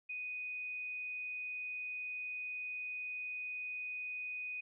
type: tone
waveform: sine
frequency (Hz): 2489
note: D#7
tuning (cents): 0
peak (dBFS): -39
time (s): 0.09-4.61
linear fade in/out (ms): 10
effects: none